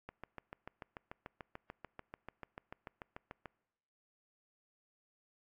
click train, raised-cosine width 0.5 ms, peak -30 dBFS, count 24, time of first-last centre 0.09-3.457 s, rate 6.83 Hz, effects noise-tail reverb RT60 1.0 s tail -24 dB re dry + AAC 64 kbps

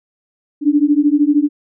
sine beating tone pair, 286.6 / 299.6 Hz, D4 / D4, -42 / +35 cents, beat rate 13 Hz, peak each -13 dBFS, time 0.61-1.49 s, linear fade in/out 50 ms, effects none

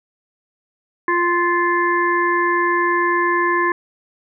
harmonic tone, 348.4 Hz, F4, 4 cents flat, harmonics 1 / 3 / 5 / 6, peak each -20 / -18 / -20 / -29 dBFS, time 1.08-3.72 s, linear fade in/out 2 ms, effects none

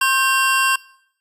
square tone cluster, 1068 / 1569 / 2756 Hz, C6 / G6 / F7, +35 / +1 / -24 cents, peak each -19 / -20 / -20 dBFS, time 0.01-0.76 s, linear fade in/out 5 ms, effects noise-tail reverb RT60 0.7 s tail -23 dB re dry + resampled to 32000 Hz

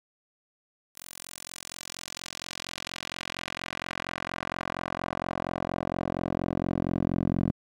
10% pulse tone with band-pass filter sweep, 44.28 Hz, F1, 25 cents sharp, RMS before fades -33 dBFS, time 0.95-7.52 s, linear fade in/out 10 ms, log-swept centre 12000 to 220 Hz, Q 0.97, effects none

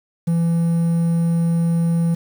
triangle tone with quantisation, 167.8 Hz, E3, 31 cents sharp, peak -13 dBFS, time 0.27-2.15 s, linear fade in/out 10 ms, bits 7, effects none

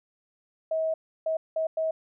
sine tone bursts at uneven times, 640 Hz, D#5, 49 cents sharp, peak -24 dBFS, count 4, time 0.71-0.94 / 1.26-1.37 / 1.56-1.67 / 1.77-1.91 s, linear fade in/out 5 ms, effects none

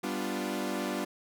sawtooth chord, G dominant seventh, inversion none, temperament equal, 196 / 246.9 / 293.7 / 349.2 Hz, G3 / B3 / D4 / F4, 0 / 0 / 0 / 0 cents, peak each -33 dBFS, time 0.03-1.05 s, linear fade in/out 10 ms, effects none

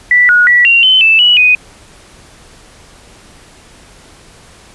sine tone with pitch steps, 1967 / 1453 / 1946 / 2759 / 3056 / 2640 / 2936 / 2492 Hz, B6 / F#6 / B6 / F7 / G7 / E7 / F#7 / D#7, -7 / -32 / -26 / -22 / -45 / +2 / -14 / +2 cents, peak -4 dBFS, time 0.11-1.55 s, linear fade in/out 2 ms, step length 180 ms, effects pink hiss -40 dBFS RMS until 4.74 s + resampled to 24000 Hz

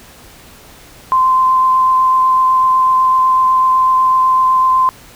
sine tone with vibrato, 1037 Hz, C6, 16 cents flat, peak -8 dBFS, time 1.12-4.89 s, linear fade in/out 0 ms, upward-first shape triangle, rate 8 Hz, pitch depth 11 cents each way, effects pink hiss -40 dBFS RMS until 5.15 s

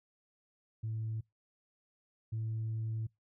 sine tone pair in turn, 110.7 / 111.16 Hz, A2 / A2, +11 / +18 cents, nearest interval unison, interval 7 cents, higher second, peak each -33 / -32 dBFS, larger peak second, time 0.83-1.21 / 2.32-3.07 s, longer second, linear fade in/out 10 ms, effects noise-tail reverb RT60 0.2 s tail -26 dB re dry + tanh soft clip ceiling -31 dBFS

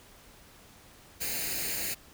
white noise with comb filter, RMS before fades -33 dBFS, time 1.2-1.95 s, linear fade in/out 20 ms, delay 0.44 ms, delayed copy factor +0.7, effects pink hiss -55 dBFS RMS until 2.13 s

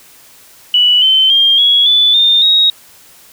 sine tone with pitch steps, 2953 / 3077 / 3205 / 3340 / 3479 / 3625 / 3777 Hz, F#7 / G7 / G7 / G#7 / A7 / A#7 / A#7, -4 / -33 / +38 / +9 / -20 / -49 / +22 cents, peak -6 dBFS, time 0.74-2.7 s, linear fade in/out 2 ms, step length 280 ms, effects white hiss -42 dBFS RMS until 3.32 s

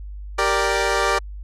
15% pulse chord, G minor, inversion none, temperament equal, 392 / 466.2 / 587.3 Hz, G4 / Bb4 / D5, 0 / 0 / 0 cents, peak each -16 dBFS, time 0.38-1.19 s, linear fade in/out 10 ms, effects added 50 Hz sine -31 dBFS peak until 1.43 s + low-pass 8000 Hz 12 dB/octave

